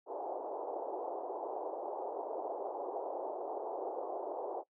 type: band-pass noise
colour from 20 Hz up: white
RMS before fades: -40 dBFS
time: 0.06-4.64 s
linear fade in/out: 50 ms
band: 350 to 860 Hz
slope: 48 dB/octave
effects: noise-tail reverb RT60 0.1 s tail -20 dB re dry